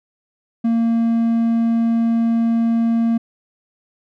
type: tone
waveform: triangle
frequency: 230 Hz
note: A#3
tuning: 23 cents flat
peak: -12 dBFS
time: 0.64-3.18 s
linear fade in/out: 10 ms
effects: none